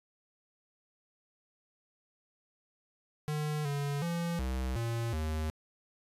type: tone with pitch steps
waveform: square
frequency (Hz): 151 / 142.5 / 170.3 / 64.2 / 116.1 / 78.1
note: D3 / C#3 / F3 / C2 / A#2 / D#2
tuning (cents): +48 / +48 / -43 / -32 / -7 / +7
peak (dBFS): -32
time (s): 3.28-5.5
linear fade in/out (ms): 0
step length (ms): 370
effects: resampled to 32000 Hz